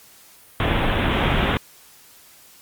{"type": "low-pass noise", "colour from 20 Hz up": "pink", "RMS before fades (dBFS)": -20, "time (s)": [0.6, 1.57], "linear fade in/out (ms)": 0, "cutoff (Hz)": 3600, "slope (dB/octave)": 96, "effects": ["white hiss -49 dBFS RMS until 2.61 s", "Opus 48 kbps"]}